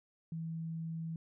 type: tone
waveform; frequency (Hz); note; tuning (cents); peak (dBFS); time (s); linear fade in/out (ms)
sine; 163.2; E3; -17; -37; 0.32-1.16; 2
effects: none